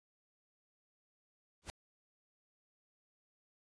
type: noise with exponential growth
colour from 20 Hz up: pink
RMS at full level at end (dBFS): -39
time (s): 1.62-1.7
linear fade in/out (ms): 0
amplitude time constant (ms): 16
effects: resampled to 22050 Hz